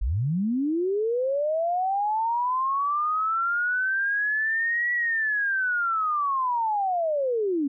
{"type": "linear two-way sweep", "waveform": "sine", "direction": "up then down", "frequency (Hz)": [41.59, 1945, 266.5], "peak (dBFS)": -22, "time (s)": [0.01, 7.68], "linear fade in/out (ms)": 10, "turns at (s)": 4.93, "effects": []}